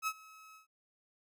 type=tone with ADSR envelope; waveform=30% pulse; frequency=1287 Hz; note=E6; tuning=42 cents flat; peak=-28 dBFS; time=0.02-0.67 s; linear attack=52 ms; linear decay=55 ms; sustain=-23 dB; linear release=120 ms; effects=none